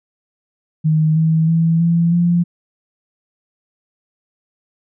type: tone with pitch steps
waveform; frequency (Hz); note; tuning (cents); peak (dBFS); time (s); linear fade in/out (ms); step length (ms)
sine; 156.3 / 160.32 / 164.45 / 168.68 / 173.03; D#3 / E3 / E3 / E3 / F3; +8 / -48 / -4 / +40 / -16; -11; 0.84-2.44; 20; 320
effects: none